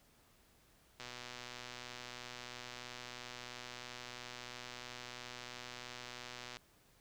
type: click train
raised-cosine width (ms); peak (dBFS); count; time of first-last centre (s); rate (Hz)
0.2; -29; 686; 1-6.569; 123
effects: pink hiss -68 dBFS RMS until 7 s